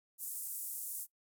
white band-pass noise, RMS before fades -42 dBFS, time 0.18-1.07 s, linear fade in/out 50 ms, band 8400 to 15000 Hz, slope 24 dB/octave, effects noise-tail reverb RT60 0.1 s tail -20 dB re dry

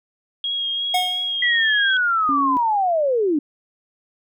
sine tone with vibrato, 3273 Hz, G#7, 26 cents flat, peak -21 dBFS, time 0.44-1.97 s, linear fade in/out 2 ms, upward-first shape triangle, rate 2.9 Hz, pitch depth 23 cents each way
square tone with exponential decay, 730 Hz, F#5, 24 cents flat, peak -16 dBFS, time 0.94-1.37 s, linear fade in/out 5 ms, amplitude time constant 93 ms
sine linear sweep, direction down, 1978 to 277.2 Hz, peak -16 dBFS, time 1.42-3.39 s, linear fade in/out 5 ms
sine tone, 277.2 Hz, C#4, in tune, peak -22 dBFS, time 2.29-2.57 s, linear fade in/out 0 ms
effects none

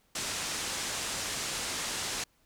white low-pass noise, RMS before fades -35 dBFS, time 0.15-2.24 s, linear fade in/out 5 ms, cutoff 8500 Hz, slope 24 dB/octave, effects pink hiss -69 dBFS RMS until 2.45 s

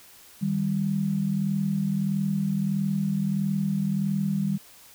sine tone pair together, 155.56 / 197.11 Hz, D#3 / G3, 0 / +10 cents, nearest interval major third, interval 410 cents, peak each -28 / -24 dBFS, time 0.41-4.58 s, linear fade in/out 20 ms, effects white hiss -51 dBFS RMS until 4.94 s

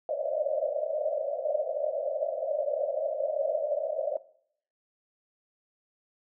pink band-pass noise, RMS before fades -30 dBFS, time 0.09-4.17 s, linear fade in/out 2 ms, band 550 to 640 Hz, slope 96 dB/octave, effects noise-tail reverb RT60 0.6 s tail -18 dB re dry

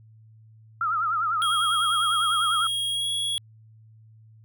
sine tone with vibrato, 1303 Hz, E6, 20 cents flat, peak -22 dBFS, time 0.81-2.67 s, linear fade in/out 2 ms, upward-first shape triangle, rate 10 Hz, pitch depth 140 cents each way
square tone with pitch glide, 3278 to 3335 Hz, G#7 to G#7, -23 to +7 cents, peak -25 dBFS, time 1.42-3.38 s, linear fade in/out 0 ms, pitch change +30 cents, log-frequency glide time 2.9-3.1 s
effects added 110 Hz sine -49 dBFS peak until 4.44 s

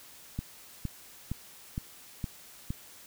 click train, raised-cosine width 5 ms, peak -20 dBFS, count 6, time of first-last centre 0.39-2.705 s, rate 2.16 Hz, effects white hiss -52 dBFS RMS until 3.06 s

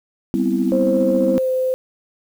sine chord, C major seventh, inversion second, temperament equal, 196 / 246.9 / 261.6 / 329.6 Hz, G3 / B3 / C4 / E4, 0 / 0 / 0 / 0 cents, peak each -21 dBFS, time 0.34-1.38 s, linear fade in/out 0 ms
sine tone with pitch glide, 528 to 515.6 Hz, C5 to C5, +16 to -26 cents, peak -16 dBFS, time 0.72-1.74 s, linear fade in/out 0 ms, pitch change -42 cents, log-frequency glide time 1.31-1.5 s
effects tanh soft clip ceiling -5 dBFS + 7-bit

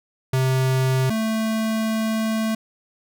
square tone pair in turn, 130.81 / 220.9 Hz, C3 / A3, 0 / +7 cents, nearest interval major sixth, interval 907 cents, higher second, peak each -18 / -21 dBFS, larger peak first, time 0.33-1.1 / 1.1-2.55 s, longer second, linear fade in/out 5 ms, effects none

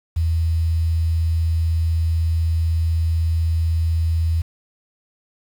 sine tone, 82 Hz, E2, 9 cents flat, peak -16 dBFS, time 0.16-4.42 s, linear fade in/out 10 ms, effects 7-bit

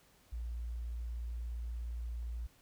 sine tone, 58.5 Hz, A#1, 7 cents sharp, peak -37 dBFS, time 0.32-2.47 s, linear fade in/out 10 ms, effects pink hiss -66 dBFS RMS until 2.61 s

